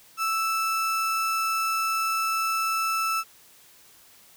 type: tone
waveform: 35% pulse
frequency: 1318.5 Hz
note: E6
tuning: in tune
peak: -22 dBFS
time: 0.17-3.24 s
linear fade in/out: 50 ms
effects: white hiss -54 dBFS RMS until 4.36 s